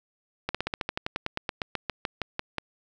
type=slowing click train; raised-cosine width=0.3 ms; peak=-12 dBFS; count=20; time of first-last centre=0.49-2.583 s; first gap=56 ms; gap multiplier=1.07; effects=none